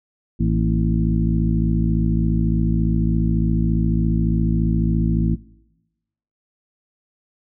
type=harmonic tone with a mistuned harmonic; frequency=54.4 Hz; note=A1; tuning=19 cents flat; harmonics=1 / 2 / 3 / 4 / 5 / 6; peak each=-21 / -23 / -21 / -22 / -31 / -28 dBFS; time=0.39-5.36 s; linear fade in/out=20 ms; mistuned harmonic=4; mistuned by=+70 cents; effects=noise-tail reverb RT60 1.0 s tail -21 dB re dry